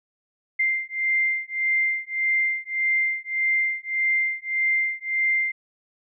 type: beating tone pair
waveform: sine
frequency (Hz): 2093 / 2094.7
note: C7 / C7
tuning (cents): 0 / +1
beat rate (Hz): 1.7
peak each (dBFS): -24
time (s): 0.59-5.52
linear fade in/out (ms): 10
effects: none